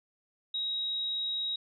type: tone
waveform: sine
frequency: 3809 Hz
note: A#7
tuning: 37 cents sharp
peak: -30 dBFS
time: 0.54-1.56 s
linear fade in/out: 5 ms
effects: none